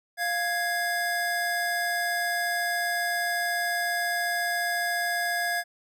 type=tone pair together; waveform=square; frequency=698.5 / 1661.3 Hz; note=F5 / G#6; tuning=0 / 0 cents; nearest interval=octave + minor third; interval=1500 cents; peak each=-30 / -28 dBFS; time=0.17-5.64 s; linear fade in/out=50 ms; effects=none